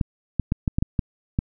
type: clicks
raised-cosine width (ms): 5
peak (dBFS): -8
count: 8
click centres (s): 0.012 / 0.397 / 0.521 / 0.678 / 0.785 / 0.825 / 0.992 / 1.389
effects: none

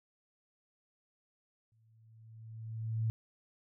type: tone with exponential growth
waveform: sine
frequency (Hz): 111.7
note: A2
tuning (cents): +27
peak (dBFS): -28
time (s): 1.72-3.1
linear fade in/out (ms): 0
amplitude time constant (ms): 300
effects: none

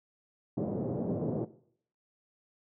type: band-pass noise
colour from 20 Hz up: pink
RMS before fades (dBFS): -33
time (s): 0.57-1.45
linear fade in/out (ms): 5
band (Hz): 130 to 560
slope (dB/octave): 24
effects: noise-tail reverb RT60 0.6 s tail -17 dB re dry

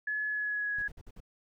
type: tone with pitch glide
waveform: sine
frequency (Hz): 1705 to 1668.9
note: G#6 to G#6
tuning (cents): +45 to +8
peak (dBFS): -30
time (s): 0.07-0.88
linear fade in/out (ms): 5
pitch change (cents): -37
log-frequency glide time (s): 0.28-0.75
type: noise bursts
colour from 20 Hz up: brown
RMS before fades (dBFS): -47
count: 5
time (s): 0.78-1.204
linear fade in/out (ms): 5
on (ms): 44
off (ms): 51
effects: none

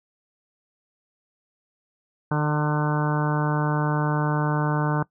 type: harmonic tone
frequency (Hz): 150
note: D3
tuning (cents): +37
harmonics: 1 / 2 / 3 / 4 / 5 / 6 / 7 / 8 / 9 / 10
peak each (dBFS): -22 / -29 / -32 / -34 / -35 / -30 / -34 / -35 / -38 / -33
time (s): 2.31-5.03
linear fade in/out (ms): 5
effects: noise-tail reverb RT60 0.1 s tail -21 dB re dry

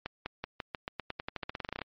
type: accelerating click train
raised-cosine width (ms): 0.3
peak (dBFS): -18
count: 21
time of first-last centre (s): 0.06-1.817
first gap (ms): 200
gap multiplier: 0.9
effects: low-pass 4000 Hz 12 dB/octave + MP3 32 kbps

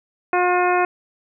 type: harmonic tone with a mistuned harmonic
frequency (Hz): 358.6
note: F4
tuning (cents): +46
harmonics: 1 / 2 / 3 / 4 / 5 / 6 / 7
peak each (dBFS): -20 / -19 / -23 / -25 / -29 / -32 / -28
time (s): 0.33-0.85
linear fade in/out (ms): 2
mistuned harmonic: 6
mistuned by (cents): -16
effects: none

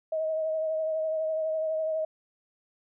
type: tone with vibrato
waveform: sine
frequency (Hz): 633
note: D#5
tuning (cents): +30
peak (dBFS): -26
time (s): 0.12-2.05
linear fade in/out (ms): 5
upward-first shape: triangle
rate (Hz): 12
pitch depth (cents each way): 29
effects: none

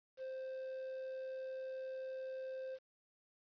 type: tone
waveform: triangle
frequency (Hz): 523.3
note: C5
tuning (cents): 0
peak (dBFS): -40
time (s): 0.17-2.79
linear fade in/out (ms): 50
effects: resampled to 11025 Hz + 11-bit

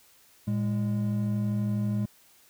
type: tone pair together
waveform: triangle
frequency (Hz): 113.1 / 205.5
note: A2 / G#3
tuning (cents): +48 / -18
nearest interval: minor seventh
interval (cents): 1034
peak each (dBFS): -26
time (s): 0.47-2.06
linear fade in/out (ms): 10
effects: white hiss -59 dBFS RMS until 2.49 s

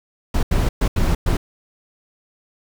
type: noise bursts at uneven times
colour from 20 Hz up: brown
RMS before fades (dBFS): -17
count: 5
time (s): 0.34-0.43 / 0.51-0.69 / 0.81-0.88 / 0.96-1.15 / 1.26-1.37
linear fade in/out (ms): 5
effects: none

